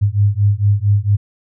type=beating tone pair; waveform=sine; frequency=100 / 104.4 Hz; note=G2 / G#2; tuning=+35 / +10 cents; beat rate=4.4 Hz; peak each=-14 dBFS; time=0.01-1.17 s; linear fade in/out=20 ms; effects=none